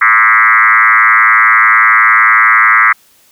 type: tone with frequency modulation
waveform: sine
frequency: 1625 Hz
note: G#6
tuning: 38 cents flat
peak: -4 dBFS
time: 0.01-2.93 s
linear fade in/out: 10 ms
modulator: 111 Hz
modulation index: 4.4
effects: white hiss -48 dBFS RMS until 3.31 s